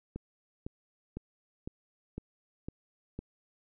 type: click train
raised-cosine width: 3 ms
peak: -25 dBFS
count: 7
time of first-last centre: 0.16-3.19 s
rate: 1.98 Hz
effects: none